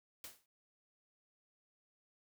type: noise with exponential decay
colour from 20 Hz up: white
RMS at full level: -45 dBFS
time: 0.24-0.46 s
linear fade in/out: 2 ms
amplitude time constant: 47 ms
effects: none